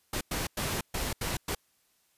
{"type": "noise bursts at uneven times", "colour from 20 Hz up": "pink", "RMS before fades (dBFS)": -32, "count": 6, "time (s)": [[0.13, 0.21], [0.31, 0.47], [0.57, 0.81], [0.94, 1.13], [1.21, 1.37], [1.48, 1.55]], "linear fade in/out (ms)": 5, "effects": ["white hiss -70 dBFS RMS until 2.17 s", "resampled to 32000 Hz"]}